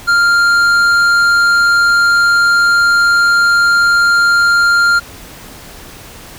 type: tone with tanh clipping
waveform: triangle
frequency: 1396.9 Hz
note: F6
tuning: in tune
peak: -9 dBFS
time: 0.07-5 s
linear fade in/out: 20 ms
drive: 14 dB
effects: pink hiss -34 dBFS RMS until 6.38 s